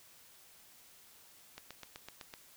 click train, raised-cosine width 0.2 ms, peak -28 dBFS, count 7, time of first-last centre 1.58-2.339 s, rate 7.91 Hz, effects white hiss -60 dBFS RMS until 2.56 s

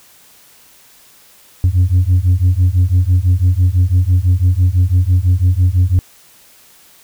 sine beating tone pair, 87.8 / 93.8 Hz, F2 / F#2, +10 / +24 cents, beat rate 6 Hz, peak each -10 dBFS, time 1.64-5.99 s, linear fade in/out 0 ms, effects tanh soft clip ceiling -6 dBFS + white hiss -46 dBFS RMS until 7.03 s

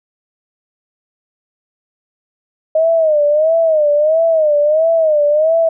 sine tone with vibrato, 622.3 Hz, D#5, in tune, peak -9 dBFS, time 2.75-5.69 s, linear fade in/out 5 ms, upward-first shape sine, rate 1.5 Hz, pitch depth 110 cents each way, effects none

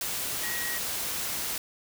sine tone in noise, 1900 Hz, A#6, 33 cents sharp, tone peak -34 dBFS, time 0.43-0.78 s, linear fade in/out 2 ms, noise white, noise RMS -32 dBFS, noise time 0.01-1.58 s, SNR -5 dB, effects none

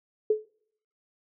sine tone with exponential decay, 429.3 Hz, A4, 43 cents flat, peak -16 dBFS, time 0.3-0.45 s, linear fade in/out 5 ms, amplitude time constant 32 ms, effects noise-tail reverb RT60 0.7 s tail -26 dB re dry

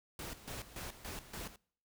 pink noise with tremolo, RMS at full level -44 dBFS, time 0.19-1.56 s, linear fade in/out 2 ms, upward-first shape square, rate 3.5 Hz, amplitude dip 75%, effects noise-tail reverb RT60 0.6 s tail -26 dB re dry

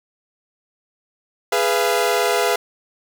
sawtooth chord, F diminished, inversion first, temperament equal with one note detuned, 415.3 / 493.9 / 684.1 Hz, Ab4 / Cb5 / F5, 0 / 0 / -36 cents, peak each -17 dBFS, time 1.52-2.56 s, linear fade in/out 5 ms, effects none

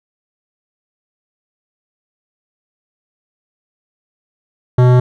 sine tone with hard clipping, 124.9 Hz, B2, 20 cents sharp, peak -8 dBFS, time 4.78-5 s, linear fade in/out 5 ms, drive 16 dB, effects none

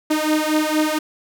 sawtooth beating tone pair, 305.9 / 310.2 Hz, D#4 / D#4, -29 / -5 cents, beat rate 4.3 Hz, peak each -16 dBFS, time 0.1-0.99 s, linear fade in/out 10 ms, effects none

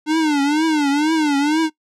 square tone with vibrato, 300 Hz, D4, 37 cents sharp, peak -15 dBFS, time 0.06-1.7 s, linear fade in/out 50 ms, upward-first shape triangle, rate 2.1 Hz, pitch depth 150 cents each way, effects noise-tail reverb RT60 0.1 s tail -20 dB re dry + low-pass 7000 Hz 12 dB/octave

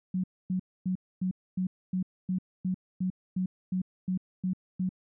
sine tone bursts, 184.8 Hz, F#3, 2 cents flat, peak -26 dBFS, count 14, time 0.14-4.892 s, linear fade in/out 5 ms, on 98 ms, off 260 ms, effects none

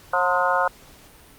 harmonic tone with a mistuned harmonic, 180 Hz, F#3, 47 cents flat, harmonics 3 / 4 / 5 / 6 / 7 / 8, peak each -25 / -25 / -25 / -25 / -25 / -25 dBFS, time 0.13-0.68 s, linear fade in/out 5 ms, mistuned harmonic 6, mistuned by -63 cents, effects pink hiss -49 dBFS RMS until 1.38 s + Opus 48 kbps

